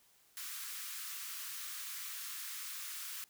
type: high-pass noise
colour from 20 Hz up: white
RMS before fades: -44 dBFS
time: 0.37-3.24 s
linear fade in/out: 0 ms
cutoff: 1100 Hz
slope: 48 dB/octave
effects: white hiss -68 dBFS RMS until 3.29 s